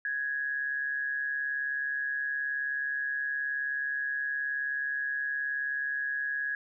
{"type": "tone with amplitude modulation", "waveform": "sine", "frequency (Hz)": 1665, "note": "G#6", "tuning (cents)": 4, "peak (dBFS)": -27, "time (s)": [0.05, 6.55], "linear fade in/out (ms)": 2, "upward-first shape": "sine", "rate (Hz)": 139, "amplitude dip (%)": 50, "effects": []}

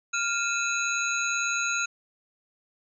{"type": "tone cluster", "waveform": "sine", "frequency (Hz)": [1399, 2471, 2609, 3961, 6630], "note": ["F6", "D#7", "E7", "B7", "G#8"], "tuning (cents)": [3, -13, -18, 4, -4], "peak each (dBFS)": [-28, -35, -32, -35, -31], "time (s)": [0.13, 1.86], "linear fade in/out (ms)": 10, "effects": []}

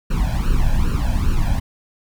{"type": "noise with flanger", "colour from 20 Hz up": "brown", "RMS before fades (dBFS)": -17, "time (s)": [0.1, 1.6], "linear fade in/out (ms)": 10, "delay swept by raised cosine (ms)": [0.7, 1.25], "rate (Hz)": 2.5, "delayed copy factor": 0.9, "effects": []}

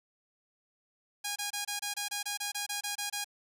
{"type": "tone bursts", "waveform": "5% pulse", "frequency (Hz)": 819, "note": "G#5", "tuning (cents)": -24, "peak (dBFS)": -21, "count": 14, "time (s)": [1.24, 3.245], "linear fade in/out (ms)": 10, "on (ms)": 120, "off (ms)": 25, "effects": []}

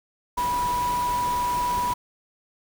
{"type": "tone in noise", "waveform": "sine", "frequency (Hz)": 979, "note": "B5", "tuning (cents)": -15, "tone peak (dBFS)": -22, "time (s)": [0.37, 1.94], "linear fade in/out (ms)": 10, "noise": "pink", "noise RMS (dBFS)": -34, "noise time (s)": [0.37, 1.94], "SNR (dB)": 9, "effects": []}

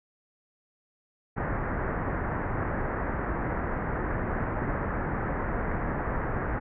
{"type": "low-pass noise", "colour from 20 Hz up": "pink", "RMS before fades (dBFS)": -30, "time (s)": [1.36, 6.6], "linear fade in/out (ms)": 20, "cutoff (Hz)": 1900, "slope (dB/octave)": 48, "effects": []}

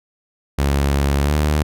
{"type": "tone with pitch glide", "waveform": "sawtooth", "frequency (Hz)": [70.1, 75.13], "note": ["C#2", "D2"], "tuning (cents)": [20, 40], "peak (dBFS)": -11, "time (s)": [0.58, 1.63], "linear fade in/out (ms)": 10, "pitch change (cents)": 120, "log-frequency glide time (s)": [1.22, 1.34], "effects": []}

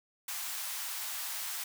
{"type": "high-pass noise", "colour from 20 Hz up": "white", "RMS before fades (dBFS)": -38, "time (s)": [0.28, 1.64], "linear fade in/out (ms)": 5, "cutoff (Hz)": 760, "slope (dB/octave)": 24, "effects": []}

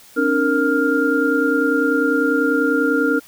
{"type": "tone cluster", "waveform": "sine", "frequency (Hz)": [270.2, 300.3, 464.2, 1403], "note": ["C#4", "D4", "A#4", "F6"], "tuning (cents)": [-44, 39, -7, 8], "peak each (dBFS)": -20, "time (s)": [0.16, 3.2], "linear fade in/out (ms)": 20, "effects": ["white hiss -46 dBFS RMS until 3.27 s"]}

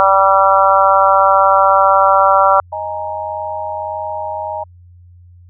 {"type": "harmonic tone", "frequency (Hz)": 194, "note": "G3", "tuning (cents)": -18, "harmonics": [3, 4, 5, 6, 7], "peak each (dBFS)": [-14, -14, -14, -14, -14], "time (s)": [0, 2.6], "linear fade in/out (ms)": 0}
{"type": "chord", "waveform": "sine", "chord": "D# suspended fourth", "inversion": "none", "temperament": "equal", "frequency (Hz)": [622.3, 830.6, 932.3], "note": ["D#5", "G#5", "A#5"], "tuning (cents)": [0, 0, 0], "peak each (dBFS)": -24, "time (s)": [2.72, 4.64], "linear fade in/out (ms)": 10}
{"effects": ["added 88 Hz sine -39 dBFS peak until 5.49 s"]}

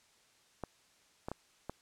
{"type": "clicks", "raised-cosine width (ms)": 1, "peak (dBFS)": -24, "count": 4, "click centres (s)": [0.637, 1.285, 1.316, 1.696], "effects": ["white hiss -67 dBFS RMS until 1.81 s", "low-pass 8000 Hz 12 dB/octave"]}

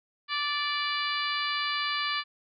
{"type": "harmonic tone", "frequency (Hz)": 584, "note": "D5", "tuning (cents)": -10, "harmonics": [2, 3, 4, 5, 6, 7, 8], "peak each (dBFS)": [-32, -34, -35, -36, -37, -37, -38], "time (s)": [0.28, 2.24], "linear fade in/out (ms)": 50, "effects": []}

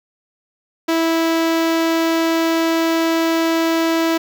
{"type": "tone with notch filter", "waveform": "sawtooth", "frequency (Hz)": 328.1, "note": "E4", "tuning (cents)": -8, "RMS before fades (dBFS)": -17, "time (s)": [0.88, 4.18], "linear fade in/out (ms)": 10, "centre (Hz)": 9400, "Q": 1.2, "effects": []}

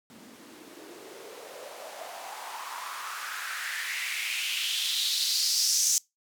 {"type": "noise with band-pass filter sweep", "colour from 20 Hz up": "blue", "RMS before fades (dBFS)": -32, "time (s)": [0.1, 5.98], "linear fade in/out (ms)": 0, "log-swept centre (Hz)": [220, 6400], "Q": 3.8, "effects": ["noise-tail reverb RT60 0.2 s tail -24 dB re dry"]}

